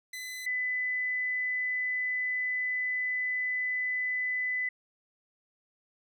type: tone pair in turn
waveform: sawtooth / sine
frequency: 2013 / 2003 Hz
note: B6 / B6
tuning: +33 / +24 cents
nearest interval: unison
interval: 9 cents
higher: first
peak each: -34 / -28 dBFS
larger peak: second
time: 0.13-0.46 / 0.46-4.69 s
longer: second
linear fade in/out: 5 ms
effects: none